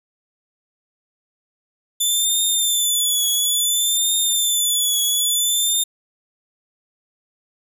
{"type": "tone with vibrato", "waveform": "15% pulse", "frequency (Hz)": 3506, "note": "A7", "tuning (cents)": -7, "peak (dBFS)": -10, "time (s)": [2, 5.84], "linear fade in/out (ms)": 10, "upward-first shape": "triangle", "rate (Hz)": 0.58, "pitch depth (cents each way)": 73, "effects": []}